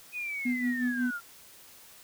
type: linear sweep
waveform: sine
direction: down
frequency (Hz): 2513 to 1361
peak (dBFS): -32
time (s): 0.12-1.21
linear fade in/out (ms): 50
type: tone with tremolo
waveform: sine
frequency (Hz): 246.9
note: B3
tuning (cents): 0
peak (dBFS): -24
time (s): 0.45-1.11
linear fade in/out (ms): 10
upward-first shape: sine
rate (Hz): 5.5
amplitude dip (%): 65
effects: tanh soft clip ceiling -19 dBFS + white hiss -53 dBFS RMS until 2.03 s